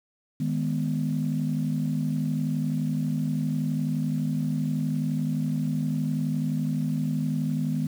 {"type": "chord", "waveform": "sine", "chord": "G# minor", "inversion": "second", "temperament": "equal", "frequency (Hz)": [155.56, 207.7, 246.9], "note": ["D#3", "G#3", "B3"], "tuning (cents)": [0, 0, 0], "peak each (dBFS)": [-26, -30, -28], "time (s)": [0.4, 7.87], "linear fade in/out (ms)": 5, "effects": ["tanh soft clip ceiling -16 dBFS", "8-bit"]}